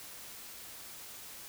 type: silence
effects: white hiss -48 dBFS RMS until 1.48 s